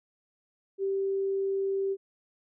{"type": "tone", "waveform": "sine", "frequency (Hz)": 390.1, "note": "G4", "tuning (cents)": -8, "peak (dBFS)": -26, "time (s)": [0.78, 1.97], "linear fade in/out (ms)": 50, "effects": []}